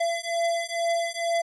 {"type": "beating tone pair", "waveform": "square", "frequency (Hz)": [676, 678.2], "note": ["E5", "E5"], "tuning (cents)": [43, 49], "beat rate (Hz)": 2.2, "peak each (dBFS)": -28, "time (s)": [0, 1.42], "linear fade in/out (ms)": 10, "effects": ["resampled to 24000 Hz"]}